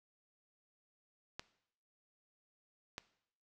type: clicks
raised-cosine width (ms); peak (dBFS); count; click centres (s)
0.2; -24; 2; 1.395 / 2.981
effects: noise-tail reverb RT60 0.7 s tail -18 dB re dry